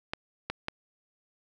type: clicks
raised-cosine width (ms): 0.3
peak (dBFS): -15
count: 3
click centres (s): 0.135 / 0.5 / 0.684
effects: none